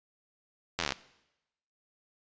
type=slowing click train; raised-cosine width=0.2 ms; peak=-12 dBFS; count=11; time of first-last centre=0.79-0.922 s; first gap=11 ms; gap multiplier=1.04; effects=noise-tail reverb RT60 0.9 s tail -19 dB re dry + resampled to 16000 Hz